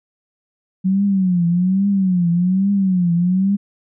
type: tone with vibrato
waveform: sine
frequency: 185 Hz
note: F#3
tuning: in tune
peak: -13 dBFS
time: 0.84-3.57 s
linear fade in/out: 20 ms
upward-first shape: triangle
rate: 1.2 Hz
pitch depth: 160 cents each way
effects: none